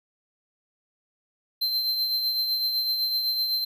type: tone with tremolo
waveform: square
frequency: 4111 Hz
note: C8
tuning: 31 cents flat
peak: -22 dBFS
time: 1.61-3.65 s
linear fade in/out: 10 ms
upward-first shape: triangle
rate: 7.9 Hz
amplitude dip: 45%
effects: none